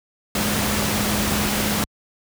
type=tone in noise; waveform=sine; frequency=207.7 Hz; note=G#3; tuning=in tune; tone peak=-25 dBFS; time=0.35-1.84 s; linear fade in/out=2 ms; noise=pink; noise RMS=-22 dBFS; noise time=0.35-1.84 s; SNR=-6 dB; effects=high-pass 60 Hz 12 dB/octave

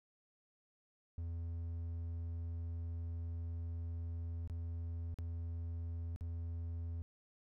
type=tone with dropouts; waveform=triangle; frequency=83.9 Hz; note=E2; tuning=31 cents sharp; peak=-37 dBFS; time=1.18-7.02 s; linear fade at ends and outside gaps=0 ms; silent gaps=4.475-4.498 / 5.143-5.187 / 6.161-6.209 s; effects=none

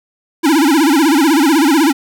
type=tone with vibrato; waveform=square; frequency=300.9 Hz; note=D4; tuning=42 cents sharp; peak=-9 dBFS; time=0.43-1.93 s; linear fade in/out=20 ms; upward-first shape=sine; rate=16 Hz; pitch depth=200 cents each way; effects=none

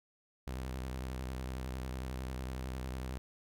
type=tone with vibrato; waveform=sawtooth; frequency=64.2 Hz; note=C2; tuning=32 cents flat; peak=-34 dBFS; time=0.47-3.18 s; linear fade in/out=0 ms; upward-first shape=triangle; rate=11 Hz; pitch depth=79 cents each way; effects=none

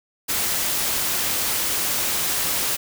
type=noise; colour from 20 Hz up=white; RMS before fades=-23 dBFS; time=0.28-2.77 s; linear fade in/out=20 ms; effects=none

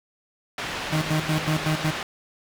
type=low-pass noise; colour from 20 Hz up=white; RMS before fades=-31 dBFS; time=0.58-2.03 s; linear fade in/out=2 ms; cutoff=2800 Hz; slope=12 dB/octave
type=tone with tremolo; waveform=35% pulse; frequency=155.56 Hz; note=D#3; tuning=in tune; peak=-19 dBFS; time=0.92-1.91 s; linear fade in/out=10 ms; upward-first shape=square; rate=5.4 Hz; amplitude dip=80%
effects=none

